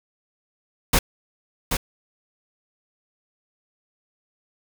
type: noise with echo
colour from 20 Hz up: pink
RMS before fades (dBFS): -17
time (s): 0.93-0.99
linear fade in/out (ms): 5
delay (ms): 780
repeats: 1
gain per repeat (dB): -6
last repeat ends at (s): 1.77
effects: none